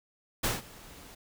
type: noise with ADSR envelope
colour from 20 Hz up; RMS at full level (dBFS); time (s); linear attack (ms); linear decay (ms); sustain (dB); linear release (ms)
pink; -27; 0.43-1.15; 14; 170; -23; 8
effects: none